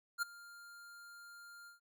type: tone with ADSR envelope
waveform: square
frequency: 1400 Hz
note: F6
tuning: 4 cents sharp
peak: -32 dBFS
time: 0.18-1.8 s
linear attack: 42 ms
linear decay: 13 ms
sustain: -21 dB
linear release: 130 ms
effects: none